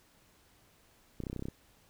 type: clicks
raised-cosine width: 3 ms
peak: -25 dBFS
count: 10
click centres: 1.203 / 1.237 / 1.268 / 1.299 / 1.33 / 1.363 / 1.394 / 1.424 / 1.455 / 1.485 s
effects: pink hiss -65 dBFS RMS until 1.89 s